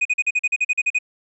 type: tone bursts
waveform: triangle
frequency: 2489 Hz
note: D#7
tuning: in tune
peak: -14 dBFS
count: 12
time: 0.01-0.988 s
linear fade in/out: 10 ms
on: 43 ms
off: 42 ms
effects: resampled to 24000 Hz